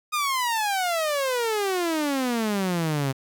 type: exponential sweep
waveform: sawtooth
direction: down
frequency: 1244.5 to 131.1 Hz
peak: -19 dBFS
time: 0.12-3.13 s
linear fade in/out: 20 ms
effects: 10-bit